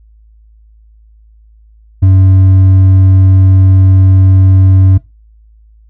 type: tone with hard clipping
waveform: sine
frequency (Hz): 94.7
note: F#2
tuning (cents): +41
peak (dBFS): -4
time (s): 2.02-4.98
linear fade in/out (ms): 10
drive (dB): 4
effects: noise-tail reverb RT60 0.2 s tail -17 dB re dry + added 54 Hz sine -39 dBFS peak until 5.89 s